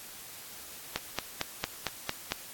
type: click train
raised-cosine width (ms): 0.2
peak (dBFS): -12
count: 7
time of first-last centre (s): 0.96-2.321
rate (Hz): 4.41
effects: white hiss -46 dBFS RMS until 2.53 s + AAC 64 kbps